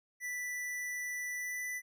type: tone with pitch glide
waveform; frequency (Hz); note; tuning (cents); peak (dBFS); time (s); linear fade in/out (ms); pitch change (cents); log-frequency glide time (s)
square; 1975.5 to 1988.1; B6 to B6; 0 to +11; -37; 0.2-1.82; 50; +11; 1.36-1.64
effects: none